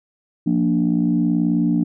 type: chord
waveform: sine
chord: Bb major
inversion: second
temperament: equal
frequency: 174.61 / 233.1 / 293.7 Hz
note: F3 / Bb3 / D4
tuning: 0 / 0 / 0 cents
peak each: -19 dBFS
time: 0.46-1.84 s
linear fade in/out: 10 ms
effects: tanh soft clip ceiling -8 dBFS